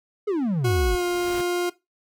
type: exponential sweep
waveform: triangle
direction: down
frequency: 440 to 44.77 Hz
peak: -19 dBFS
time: 0.27-0.96 s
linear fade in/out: 10 ms
type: noise with exponential growth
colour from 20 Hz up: pink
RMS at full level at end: -35 dBFS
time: 0.58-1.41 s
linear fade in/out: 2 ms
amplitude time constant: 180 ms
type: tone with pitch glide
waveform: 40% pulse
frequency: 364.9 to 353.3 Hz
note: F#4 to F4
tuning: -24 to +20 cents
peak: -21 dBFS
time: 0.64-1.7 s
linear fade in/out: 10 ms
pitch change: -56 cents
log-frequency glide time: 0.89-1.04 s
effects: noise-tail reverb RT60 0.2 s tail -18 dB re dry